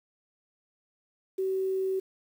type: tone with quantisation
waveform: sine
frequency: 380.7 Hz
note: F#4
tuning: 49 cents sharp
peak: -26 dBFS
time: 1.38-2 s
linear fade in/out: 10 ms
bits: 9
effects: none